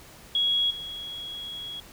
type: tone with level steps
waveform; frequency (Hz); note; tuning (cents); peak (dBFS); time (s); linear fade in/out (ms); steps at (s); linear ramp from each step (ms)
sine; 3325; G#7; +1; -21 / -34; 0.35-1.8; 2; 0.7; 10
effects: pink hiss -49 dBFS RMS until 1.92 s